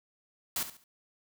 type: noise with echo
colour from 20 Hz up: white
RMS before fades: -32 dBFS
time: 0.56-0.63 s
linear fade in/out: 2 ms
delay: 70 ms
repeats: 3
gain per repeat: -11 dB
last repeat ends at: 0.84 s
effects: none